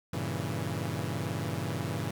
sawtooth chord, G diminished seventh, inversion none, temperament equal, 98 / 116.54 / 138.59 / 164.81 Hz, G2 / Bb2 / Db3 / Fb3, 0 / 0 / 0 / 0 cents, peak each -33 dBFS, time 0.13-2.11 s, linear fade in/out 5 ms, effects 10-bit

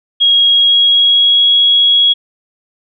sine tone with pitch glide, 3289 to 3325 Hz, G#7 to G#7, -18 to +1 cents, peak -6 dBFS, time 0.2-2.14 s, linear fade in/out 20 ms, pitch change +19 cents, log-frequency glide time 0.47-1.47 s, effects none

